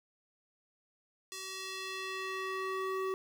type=tone with band-pass filter sweep; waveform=square; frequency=379.9 Hz; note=F#4; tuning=46 cents sharp; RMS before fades=-38 dBFS; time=1.32-3.14 s; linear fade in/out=0 ms; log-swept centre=6300 to 770 Hz; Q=0.96; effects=9-bit